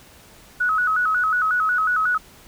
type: tone with vibrato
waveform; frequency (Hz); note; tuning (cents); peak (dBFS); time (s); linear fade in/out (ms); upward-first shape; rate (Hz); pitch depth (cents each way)
sine; 1370; F6; -34; -17; 0.6-2.18; 10; square; 5.5; 120
effects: pink hiss -48 dBFS RMS until 2.47 s